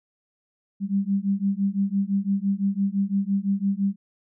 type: beating tone pair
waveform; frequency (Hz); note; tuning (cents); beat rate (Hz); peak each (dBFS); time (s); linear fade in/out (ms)
sine; 194.7 / 200.6; G3 / G3; -12 / +40; 5.9; -24; 0.8-3.96; 50
effects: none